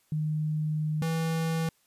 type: tone pair in turn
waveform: sine / square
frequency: 153.7 / 162.84 Hz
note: D#3 / E3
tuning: -21 / -21 cents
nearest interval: minor second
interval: 100 cents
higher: second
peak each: -26 / -27 dBFS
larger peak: first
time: 0.12-1.02 / 1.02-1.69 s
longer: first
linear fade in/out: 2 ms
effects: white hiss -68 dBFS RMS until 1.86 s + resampled to 32000 Hz